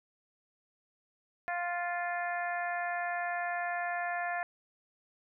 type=harmonic tone; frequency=350 Hz; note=F4; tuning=4 cents sharp; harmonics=2 / 3 / 4 / 5 / 6 / 7; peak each=-34 / -43 / -42 / -37 / -45 / -48 dBFS; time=1.48-4.43 s; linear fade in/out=0 ms; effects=none